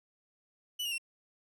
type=tone with pitch steps; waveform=40% pulse; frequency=2966 / 2840 / 2720 Hz; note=F#7 / F7 / F7; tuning=+4 / +28 / -46 cents; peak=-32 dBFS; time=0.79-0.982 s; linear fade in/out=10 ms; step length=64 ms; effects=none